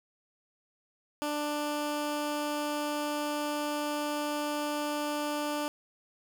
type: tone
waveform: 15% pulse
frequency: 295.6 Hz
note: D4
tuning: 11 cents sharp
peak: -24 dBFS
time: 1.22-5.68 s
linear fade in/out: 0 ms
effects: none